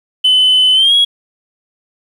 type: tone with pitch glide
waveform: sine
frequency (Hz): 3026 to 3319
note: F#7 to G#7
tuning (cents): +38 to -2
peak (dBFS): -5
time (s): 0.24-1.05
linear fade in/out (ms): 10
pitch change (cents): +160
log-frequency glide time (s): 0.74-0.94
effects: tanh soft clip ceiling -4 dBFS + 7-bit